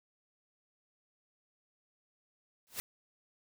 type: noise with exponential growth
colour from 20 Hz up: white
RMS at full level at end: -34 dBFS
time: 2.67-2.8 s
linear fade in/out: 0 ms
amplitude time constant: 27 ms
effects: none